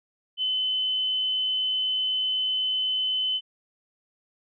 sine tone, 3036 Hz, F#7, 44 cents sharp, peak -23 dBFS, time 0.37-3.41 s, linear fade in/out 50 ms, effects none

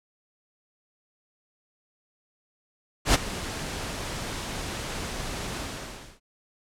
pink noise with ADSR envelope, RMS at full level -17 dBFS, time 3.05-6.2 s, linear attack 94 ms, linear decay 20 ms, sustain -16 dB, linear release 630 ms, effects low-pass 9000 Hz 12 dB/octave

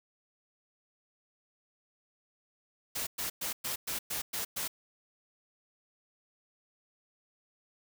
white noise bursts, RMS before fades -35 dBFS, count 8, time 2.95-4.68 s, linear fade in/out 10 ms, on 120 ms, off 110 ms, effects none

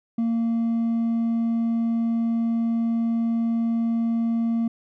sine tone with hard clipping, 230 Hz, A#3, 23 cents flat, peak -21 dBFS, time 0.18-4.68 s, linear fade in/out 5 ms, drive 2 dB, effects none

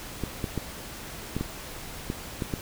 clicks, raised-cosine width 3 ms, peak -15 dBFS, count 8, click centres 0.237 / 0.442 / 0.577 / 1.366 / 1.41 / 2.101 / 2.422 / 2.538 s, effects pink hiss -40 dBFS RMS until 2.61 s

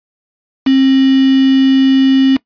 sine tone with quantisation, 267 Hz, C4, 35 cents sharp, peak -6 dBFS, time 0.66-2.37 s, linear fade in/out 10 ms, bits 3, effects noise-tail reverb RT60 0.1 s tail -21 dB re dry + resampled to 11025 Hz

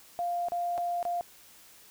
sine tone with dropouts, 698.5 Hz, F5, in tune, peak -28 dBFS, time 0.19-1.21 s, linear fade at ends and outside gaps 0 ms, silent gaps 0.485-0.52 / 0.778-0.782 / 1.028-1.052 s, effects white hiss -55 dBFS RMS until 1.9 s

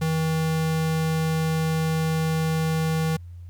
square tone, 160 Hz, D#3, 49 cents sharp, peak -22 dBFS, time 0.01-3.17 s, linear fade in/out 10 ms, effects added 87 Hz sine -37 dBFS peak until 3.49 s + pink hiss -67 dBFS RMS until 3.49 s

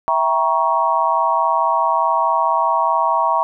sine chord, E diminished seventh, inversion none, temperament equal with one note detuned, 659.3 / 784 / 945.3 / 1108.7 Hz, E5 / G5 / Bb5 / Db6, 0 / 0 / +24 / 0 cents, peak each -21 / -23 / -17 / -19 dBFS, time 0.08-3.43 s, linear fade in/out 0 ms, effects none

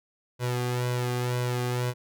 sawtooth tone with flanger, 123.47 Hz, B2, in tune, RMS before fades -28 dBFS, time 0.39-1.94 s, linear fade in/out 50 ms, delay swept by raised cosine 2 to 2.51 ms, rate 2 Hz, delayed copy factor +0.7, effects none

